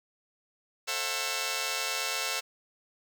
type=chord; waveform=5% pulse; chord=F# half-diminished seventh; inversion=first; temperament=just; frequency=444 / 532.8 / 666 / 740 Hz; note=A4 / C5 / E5 / F#5; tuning=+16 / +31 / +18 / 0 cents; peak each=-26 / -24 / -26 / -26 dBFS; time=0.87-2.41 s; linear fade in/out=20 ms; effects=none